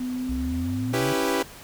sine tone with pitch glide, 251.7 to 256.2 Hz, B3 to C4, +33 to -36 cents, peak -26 dBFS, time 0-0.93 s, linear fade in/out 5 ms, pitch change +31 cents, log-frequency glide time 0.14-0.28 s
sine exponential sweep, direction up, 61.8 to 146.83 Hz, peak -28 dBFS, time 0.29-1.13 s, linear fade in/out 5 ms
sawtooth chord, C# half-diminished seventh, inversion none, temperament equal, 277.2 / 329.6 / 392 / 493.9 Hz, C#4 / E4 / G4 / B4, 0 / 0 / 0 / 0 cents, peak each -24 / -25 / -23 / -24 dBFS, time 0.93-1.43 s, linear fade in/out 10 ms
effects pink hiss -44 dBFS RMS until 1.63 s

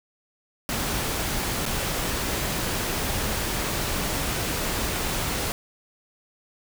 pink noise with dropouts, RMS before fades -27 dBFS, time 0.69-5.52 s, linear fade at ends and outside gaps 0 ms, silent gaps 1.655-1.662 s, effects none

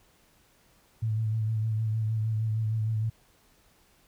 sine tone with vibrato, 110 Hz, A2, in tune, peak -25 dBFS, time 1.02-3.1 s, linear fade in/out 10 ms, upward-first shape sine, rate 6.5 Hz, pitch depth 34 cents each way, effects pink hiss -63 dBFS RMS until 4.07 s

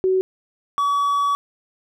sine / triangle tone pair in turn, 375.5 / 1137.3 Hz, F#4 / C#6, +26 / +44 cents, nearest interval octave + perfect fifth, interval 1918 cents, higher second, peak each -15 dBFS, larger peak neither, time 0.04-0.21 / 0.78-1.35 s, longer second, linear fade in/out 0 ms, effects none

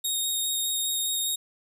15% pulse tone with vibrato, 3729 Hz, A#7, in tune, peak -19 dBFS, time 0.04-1.36 s, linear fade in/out 10 ms, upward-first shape square, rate 4.9 Hz, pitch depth 9 cents each way, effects none

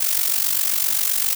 blue noise with amplitude modulation, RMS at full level -17 dBFS, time 0-1.35 s, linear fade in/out 10 ms, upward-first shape sine, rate 47.6 Hz, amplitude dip 75%, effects none

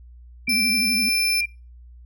sine tone with pitch glide, 2349 to 2380 Hz, D7 to D7, 0 to +22 cents, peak -21 dBFS, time 0.47-1.46 s, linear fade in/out 10 ms, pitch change +22 cents, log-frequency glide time 0.58-1.13 s
sine tone with vibrato, 225.5 Hz, A3, 43 cents sharp, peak -27 dBFS, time 0.48-1.09 s, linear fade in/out 0 ms, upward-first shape triangle, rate 12 Hz, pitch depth 220 cents each way
sawtooth tone, 5274 Hz, E8, in tune, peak -19 dBFS, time 0.49-1.41 s, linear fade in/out 5 ms
effects noise-tail reverb RT60 0.3 s tail -23 dB re dry + added 60 Hz sine -42 dBFS peak until 2.05 s

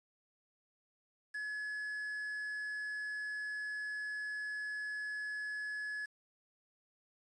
triangle tone with quantisation, 1700 Hz, G#6, 40 cents sharp, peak -36 dBFS, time 1.34-6.06 s, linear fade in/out 10 ms, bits 9, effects resampled to 24000 Hz

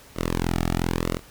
sawtooth tone with flanger, 42.7 Hz, F1, 38 cents flat, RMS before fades -25 dBFS, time 0.15-1.2 s, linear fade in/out 50 ms, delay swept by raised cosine 1.2 to 1.99 ms, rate 1 Hz, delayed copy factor -0.9, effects pink hiss -49 dBFS RMS until 1.3 s

